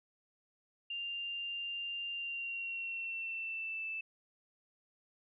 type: tone with pitch glide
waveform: sine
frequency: 2792 to 2640 Hz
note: F7 to E7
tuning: -1 to +2 cents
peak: -37 dBFS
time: 0.9-4.01 s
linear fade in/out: 5 ms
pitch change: -97 cents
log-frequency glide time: 2.12-3.87 s
effects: none